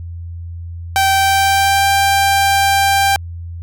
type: tone with pitch glide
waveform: sawtooth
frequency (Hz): 778 to 790.2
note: G5 to G5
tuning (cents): -13 to +14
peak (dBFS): -7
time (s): 0.96-3.16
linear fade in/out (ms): 0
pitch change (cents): +27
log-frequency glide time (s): 1.09-1.89
effects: added 85 Hz sine -25 dBFS peak until 3.62 s